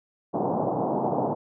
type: band-pass noise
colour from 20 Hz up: white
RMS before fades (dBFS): -26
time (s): 0.33-1.35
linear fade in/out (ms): 20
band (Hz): 120 to 900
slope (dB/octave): 48
effects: none